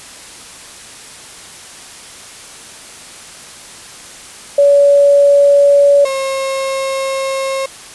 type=tone pair in turn; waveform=sine / 35% pulse; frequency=568 / 537.6 Hz; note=C#5 / C5; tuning=+42 / +47 cents; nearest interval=minor second; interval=95 cents; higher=first; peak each=-5 / -14 dBFS; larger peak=first; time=4.58-6.05 / 6.05-7.66 s; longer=second; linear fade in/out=5 ms; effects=white hiss -34 dBFS RMS until 7.94 s + resampled to 24000 Hz